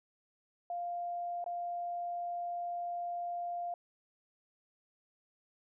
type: tone with dropouts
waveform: sine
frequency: 698.5 Hz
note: F5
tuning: in tune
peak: -35 dBFS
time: 0.7-3.74 s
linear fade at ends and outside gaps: 2 ms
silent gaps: 1.442-1.462 s
effects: none